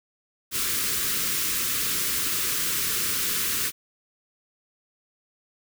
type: band-stop noise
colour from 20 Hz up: white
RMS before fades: -26 dBFS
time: 0.51-3.72 s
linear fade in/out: 50 ms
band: 490 to 1100 Hz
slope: 48 dB/octave
effects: none